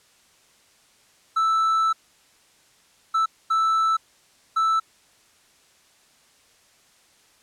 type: tone bursts at uneven times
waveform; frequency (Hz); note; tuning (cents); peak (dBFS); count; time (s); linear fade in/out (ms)
triangle; 1318.5; E6; 0; -16; 4; 1.36-1.93 / 3.14-3.26 / 3.5-3.97 / 4.56-4.8; 10
effects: white hiss -58 dBFS RMS until 7.42 s + low-pass 9000 Hz 12 dB/octave